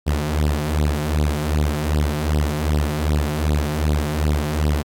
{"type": "tone with flanger", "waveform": "sawtooth", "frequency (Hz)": 75, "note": "D2", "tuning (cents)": 37, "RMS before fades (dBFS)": -20, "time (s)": [0.06, 4.83], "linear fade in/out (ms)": 20, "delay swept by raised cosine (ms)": [0.22, 5.92], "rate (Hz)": 2.6, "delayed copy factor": 0.85, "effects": ["AAC 64 kbps"]}